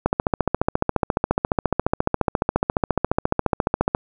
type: click train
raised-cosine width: 1 ms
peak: -3 dBFS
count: 57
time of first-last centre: 0.06-3.949 s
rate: 14.4 Hz
effects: none